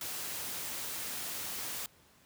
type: noise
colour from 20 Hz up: white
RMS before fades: -39 dBFS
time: 0.01-1.86 s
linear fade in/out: 2 ms
effects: pink hiss -63 dBFS RMS until 2.25 s + high-pass 60 Hz 12 dB/octave